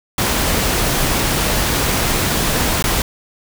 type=noise with dropouts; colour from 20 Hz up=pink; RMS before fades=-17 dBFS; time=0.18-3.02 s; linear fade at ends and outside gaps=2 ms; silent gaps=2.825-2.84 s; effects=none